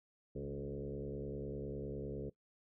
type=tone with frequency modulation; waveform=sine; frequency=286.8 Hz; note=D4; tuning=41 cents flat; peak=-39 dBFS; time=0.35-2.3 s; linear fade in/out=10 ms; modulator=69.9 Hz; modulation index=3.1; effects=noise-tail reverb RT60 0.1 s tail -19 dB re dry